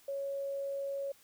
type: tone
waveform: sine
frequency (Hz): 554.4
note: C#5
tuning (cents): 0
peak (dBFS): -34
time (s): 0.08-1.12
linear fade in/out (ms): 5
effects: white hiss -63 dBFS RMS until 1.23 s